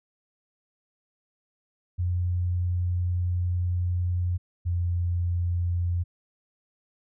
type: tone pair in turn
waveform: sine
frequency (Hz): 88.9 / 87.42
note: F2 / F2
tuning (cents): +31 / +2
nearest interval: unison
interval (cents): 29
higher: first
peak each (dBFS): -23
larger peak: neither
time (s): 1.98-4.38 / 4.65-6.04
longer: first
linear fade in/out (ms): 20
effects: none